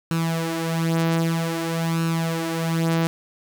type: tone with flanger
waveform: sawtooth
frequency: 164.81 Hz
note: E3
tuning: in tune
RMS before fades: -23 dBFS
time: 0.11-3.07 s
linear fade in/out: 0 ms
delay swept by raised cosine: 0.73 to 6.13 ms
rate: 0.52 Hz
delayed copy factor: +0.65
effects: none